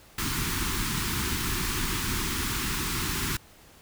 pink band-stop noise, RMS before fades -29 dBFS, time 0.18-3.37 s, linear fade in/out 5 ms, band 380 to 940 Hz, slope 48 dB/octave, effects pink hiss -54 dBFS RMS until 3.81 s

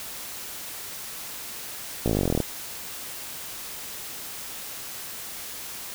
slowing click train, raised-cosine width 2 ms, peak -10 dBFS, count 17, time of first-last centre 2.06-2.403 s, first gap 17 ms, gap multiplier 1.03, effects white hiss -37 dBFS RMS until 5.94 s

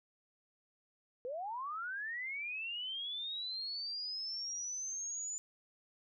sine linear sweep, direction up, 472.3 to 7040 Hz, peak -38 dBFS, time 1.25-5.38 s, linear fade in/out 0 ms, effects none

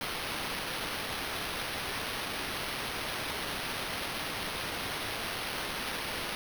violet noise with sample-and-hold, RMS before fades -36 dBFS, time 0.01-6.35 s, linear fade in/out 0 ms, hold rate 7350 Hz, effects none

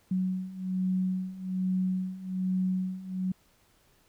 sine beating tone pair, 185 / 186.2 Hz, F#3 / F#3, 0 / +11 cents, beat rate 1.2 Hz, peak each -32 / -29 dBFS, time 0.11-3.32 s, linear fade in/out 5 ms, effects pink hiss -65 dBFS RMS until 4.08 s

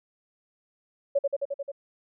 sine tone with echo, 560 Hz, C#5, 18 cents sharp, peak -19 dBFS, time 1.15-1.19 s, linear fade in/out 10 ms, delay 88 ms, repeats 6, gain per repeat -2 dB, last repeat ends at 1.718 s, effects none

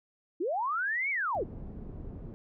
sine linear two-way sweep, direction up then down, 298.8 to 2300 to 298.8 Hz, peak -28 dBFS, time 0.4-1.44 s, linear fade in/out 10 ms, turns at 1.1 s
pink low-pass noise, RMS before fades -42 dBFS, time 1.35-2.34 s, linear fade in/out 0 ms, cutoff 340 Hz, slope 12 dB/octave
effects none

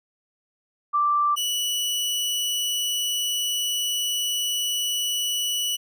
sine / sawtooth tone pair in turn, 1174.7 / 2950 Hz, D6 / F#7, 0 / -6 cents, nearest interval octave + major third, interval 1594 cents, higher second, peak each -18 / -20 dBFS, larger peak first, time 0.93-1.36 / 1.36-5.77 s, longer second, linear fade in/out 20 ms, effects none

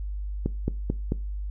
click train, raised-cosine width 3 ms, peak -12 dBFS, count 4, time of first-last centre 0.46-1.121 s, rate 4.54 Hz, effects noise-tail reverb RT60 0.3 s tail -20 dB re dry + added 50 Hz sine -29 dBFS peak until 1.5 s

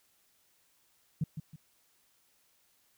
sine tone with echo, 155.56 Hz, D#3, in tune, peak -26 dBFS, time 1.21-1.24 s, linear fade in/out 5 ms, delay 160 ms, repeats 2, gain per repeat -9 dB, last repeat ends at 1.56 s, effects tanh soft clip ceiling -22 dBFS + white hiss -70 dBFS RMS until 2.97 s

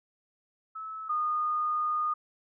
sine tone pair in turn, 1300 / 1226.6 Hz, E6 / D#6, -24 / -25 cents, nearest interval minor second, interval 101 cents, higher first, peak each -36 / -26 dBFS, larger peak second, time 0.75-1.09 / 1.09-2.14 s, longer second, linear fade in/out 10 ms, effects none

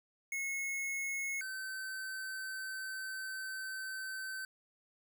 square tone pair in turn, 2179 / 1538.1 Hz, C#7 / G6, -30 / -33 cents, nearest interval tritone, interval 603 cents, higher first, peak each -36 / -40 dBFS, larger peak first, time 0.32-1.41 / 1.41-4.45 s, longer second, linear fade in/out 2 ms, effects none

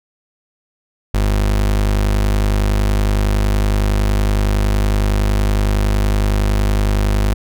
35% pulse tone, 50.8 Hz, G#1, 38 cents flat, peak -11 dBFS, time 1.14-7.34 s, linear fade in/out 5 ms, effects none

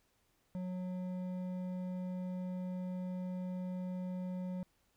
sine tone with hard clipping, 182.6 Hz, F#3, 23 cents flat, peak -39 dBFS, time 0.55-4.63 s, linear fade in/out 0 ms, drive 8 dB, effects pink hiss -75 dBFS RMS until 4.96 s

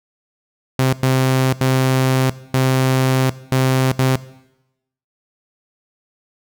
sawtooth tone bursts at uneven times, 130.8 Hz, C3, in tune, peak -9 dBFS, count 6, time 0.79-0.93 / 1.03-1.53 / 1.61-2.3 / 2.54-3.3 / 3.52-3.92 / 3.99-4.16 s, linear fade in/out 2 ms, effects noise-tail reverb RT60 0.9 s tail -18 dB re dry

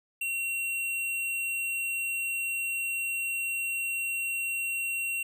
sine tone with tanh clipping, 2738 Hz, F7, 35 cents flat, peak -30 dBFS, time 0.21-5.23 s, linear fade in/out 5 ms, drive 18 dB, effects none

